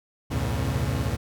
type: tone cluster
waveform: 35% pulse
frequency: 67.7 / 83.1 / 107 / 120 / 137 Hz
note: C#2 / E2 / A2 / B2 / C#3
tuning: -40 / +15 / -48 / -49 / -20 cents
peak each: -29 dBFS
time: 0.3-1.17 s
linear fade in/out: 20 ms
effects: none